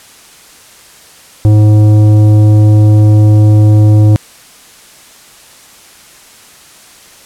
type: tone with tanh clipping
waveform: triangle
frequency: 106 Hz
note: G#2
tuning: 36 cents sharp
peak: -4 dBFS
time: 1.45-4.16 s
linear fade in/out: 0 ms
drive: 15 dB
effects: white hiss -38 dBFS RMS until 7.25 s + low-pass 11000 Hz 12 dB/octave